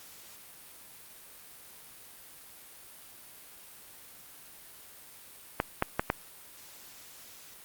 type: clicks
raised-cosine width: 0.5 ms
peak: -10 dBFS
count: 4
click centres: 5.601 / 5.824 / 5.995 / 6.101 s
effects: white hiss -51 dBFS RMS until 7.64 s + Opus 48 kbps